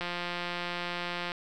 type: click train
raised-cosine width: 0.3 ms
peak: -18 dBFS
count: 230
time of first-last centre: 0.01-1.319 s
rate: 175 Hz
effects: none